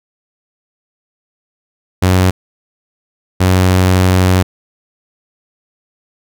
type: tone bursts at uneven times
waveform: sawtooth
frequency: 92.4 Hz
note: F#2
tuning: 2 cents flat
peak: -4 dBFS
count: 2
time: 2.02-2.31 / 3.4-4.43 s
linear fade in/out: 10 ms
effects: none